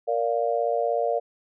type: chord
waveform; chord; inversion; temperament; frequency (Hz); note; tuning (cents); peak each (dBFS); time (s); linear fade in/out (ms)
sine; Bb major; none; just; 466.2 / 582.7 / 699.2; Bb4 / D5 / F5; 0 / -14 / +2; -26; 0.07-1.2; 20
effects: none